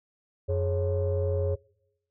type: tone cluster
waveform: sine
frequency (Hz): 90.1 / 417.1 / 546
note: F#2 / G#4 / C#5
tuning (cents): -45 / +7 / -26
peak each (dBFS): -25 / -30 / -29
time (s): 0.48-1.56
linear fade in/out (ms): 20
effects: noise-tail reverb RT60 0.9 s tail -25 dB re dry + tanh soft clip ceiling -18 dBFS